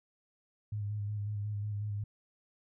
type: tone with vibrato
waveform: sine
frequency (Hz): 103.83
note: G#2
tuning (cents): 0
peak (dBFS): -33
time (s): 0.72-2.04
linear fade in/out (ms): 5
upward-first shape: square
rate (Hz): 5.5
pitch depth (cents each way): 26
effects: none